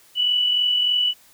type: tone with amplitude modulation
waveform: sine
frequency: 2960 Hz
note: F#7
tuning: in tune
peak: -15 dBFS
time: 0.15-1.14 s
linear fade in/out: 50 ms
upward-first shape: sine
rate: 43.3 Hz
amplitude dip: 40%
effects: white hiss -53 dBFS RMS until 1.33 s